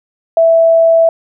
sine tone, 659.3 Hz, E5, in tune, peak -5 dBFS, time 0.37-1.09 s, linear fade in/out 2 ms, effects none

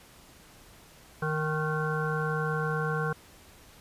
harmonic tone with a mistuned harmonic, 155 Hz, D#3, 6 cents flat, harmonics 1 / 3 / 5 / 7 / 9 / 10, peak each -30 / -33 / -39 / -36 / -36 / -36 dBFS, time 1.22-3.13 s, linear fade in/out 5 ms, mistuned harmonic 10, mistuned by -30 cents, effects pink hiss -54 dBFS RMS until 3.8 s + resampled to 32000 Hz

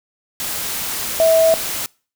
sine tone in noise, 650 Hz, E5, 24 cents flat, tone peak -10 dBFS, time 1.2-1.54 s, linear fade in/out 0 ms, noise white, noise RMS -24 dBFS, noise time 0.4-1.86 s, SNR +11 dB, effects noise-tail reverb RT60 0.4 s tail -26 dB re dry

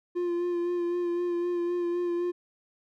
triangle tone with vibrato, 349.2 Hz, F4, in tune, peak -24 dBFS, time 0.15-2.32 s, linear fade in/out 20 ms, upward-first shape sine, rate 3.9 Hz, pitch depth 22 cents each way, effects none

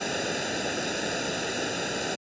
pink noise with comb filter, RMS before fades -29 dBFS, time 0-2.16 s, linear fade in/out 20 ms, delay 0.92 ms, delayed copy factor -1, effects high-pass 100 Hz 12 dB/octave + resampled to 16000 Hz

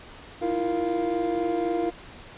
triangle tone cluster, 321.8 / 345.6 / 466.6 / 698 Hz, E4 / F4 / A#4 / F5, -42 / -18 / +2 / -1 cents, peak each -28 / -25 / -29 / -28 dBFS, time 0.41-1.91 s, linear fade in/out 20 ms, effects pink hiss -45 dBFS RMS until 2.37 s + resampled to 8000 Hz

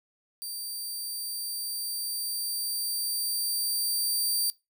15% pulse tone with level ramp, 4667 Hz, D8, 12 cents flat, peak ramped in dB -28 to -18 dBFS, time 0.42-4.5 s, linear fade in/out 0 ms, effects noise-tail reverb RT60 0.2 s tail -19 dB re dry

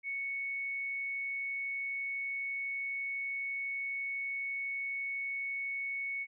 sine tone, 2217 Hz, C#7, in tune, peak -34 dBFS, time 0.03-6.27 s, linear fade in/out 50 ms, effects none

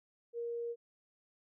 sine tone, 470 Hz, A#4, 14 cents sharp, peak -36 dBFS, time 0.33-0.76 s, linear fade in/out 50 ms, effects none

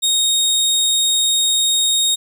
25% pulse tone, 3729 Hz, A#7, in tune, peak -10 dBFS, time 0.02-2.16 s, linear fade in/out 20 ms, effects none

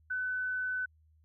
sine tone, 1506 Hz, F#6, 30 cents sharp, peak -31 dBFS, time 0.1-0.86 s, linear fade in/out 10 ms, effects added 78 Hz sine -62 dBFS peak until 1.24 s

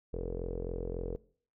sawtooth tone with low-pass filter, 43.65 Hz, F1, in tune, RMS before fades -37 dBFS, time 0.13-1.16 s, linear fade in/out 0 ms, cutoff 460 Hz, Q 8.9, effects noise-tail reverb RT60 0.5 s tail -21 dB re dry

